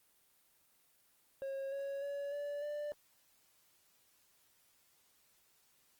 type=tone with pitch steps; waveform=triangle; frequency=543 / 554.4 / 566.1 / 578 / 590.1 Hz; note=C#5 / C#5 / C#5 / D5 / D5; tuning=-36 / 0 / +36 / -28 / +8 cents; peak=-36 dBFS; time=1.42-2.92 s; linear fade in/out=0 ms; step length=300 ms; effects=white hiss -71 dBFS RMS until 5.99 s + Opus 24 kbps